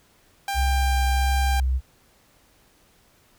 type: tone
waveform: sawtooth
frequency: 794 Hz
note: G5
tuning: 22 cents sharp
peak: -21 dBFS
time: 0.48-1.6 s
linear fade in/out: 2 ms
type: tone with vibrato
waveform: sine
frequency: 65.1 Hz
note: C2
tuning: 8 cents flat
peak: -19 dBFS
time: 0.54-1.81 s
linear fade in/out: 50 ms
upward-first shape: sine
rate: 1.5 Hz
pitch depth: 23 cents each way
effects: pink hiss -59 dBFS RMS until 3.38 s